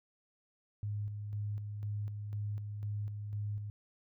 sine tone with tremolo, 103.83 Hz, G#2, in tune, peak -34 dBFS, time 0.83-3.7 s, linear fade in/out 0 ms, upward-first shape square, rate 2 Hz, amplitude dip 40%, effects none

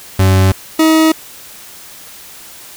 40% pulse tone pair in turn, 94.8 / 318 Hz, F#2 / D#4, +43 / +38 cents, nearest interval octave + major sixth, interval 2095 cents, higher second, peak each -6 dBFS, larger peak neither, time 0.19-0.52 / 0.79-1.12 s, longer neither, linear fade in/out 5 ms, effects white hiss -35 dBFS RMS until 2.76 s

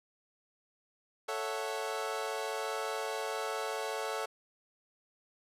25% pulse chord, F# minor seventh, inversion first, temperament equal, 440 / 554.4 / 659.3 / 740 Hz, A4 / C#5 / E5 / F#5, 0 / 0 / 0 / 0 cents, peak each -34 / -36 / -38 / -38 dBFS, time 1.28-4.26 s, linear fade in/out 10 ms, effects low-pass 12000 Hz 12 dB/octave

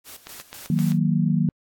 white noise with tremolo, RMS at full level -40 dBFS, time 0.04-0.99 s, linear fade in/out 50 ms, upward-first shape square, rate 4 Hz, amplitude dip 75%
click train, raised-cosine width 0.2 ms, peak -20 dBFS, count 6, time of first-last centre 0.27-0.919 s, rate 7.7 Hz
sine chord, D# minor, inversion none, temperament equal with one note detuned, 157.01 / 185 / 233.1 Hz, D#3 / F#3 / A#3, +16 / 0 / 0 cents, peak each -21 / -22 / -24 dBFS, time 0.7-1.49 s, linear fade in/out 2 ms
effects AAC 64 kbps

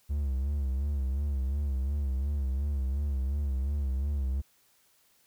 triangle tone with vibrato, 68.9 Hz, C#2, 10 cents flat, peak -25 dBFS, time 0.09-4.42 s, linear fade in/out 20 ms, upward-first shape sine, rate 2.8 Hz, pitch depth 100 cents each way, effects white hiss -66 dBFS RMS until 5.26 s

